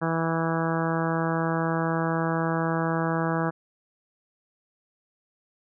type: harmonic tone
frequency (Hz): 164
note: E3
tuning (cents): -9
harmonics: 1 / 2 / 3 / 4 / 5 / 6 / 7 / 8 / 9 / 10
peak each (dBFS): -27 / -30 / -32 / -33 / -34 / -35 / -35 / -36 / -37 / -37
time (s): 0.01-3.51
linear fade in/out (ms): 20
effects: none